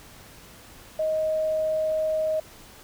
sine tone, 627 Hz, D#5, 13 cents sharp, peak -22 dBFS, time 0.99-2.4 s, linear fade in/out 5 ms, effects pink hiss -48 dBFS RMS until 2.83 s

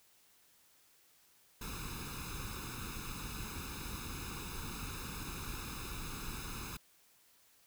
pink noise with comb filter, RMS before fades -43 dBFS, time 1.61-6.77 s, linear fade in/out 5 ms, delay 0.78 ms, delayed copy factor +0.85, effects white hiss -67 dBFS RMS until 7.66 s

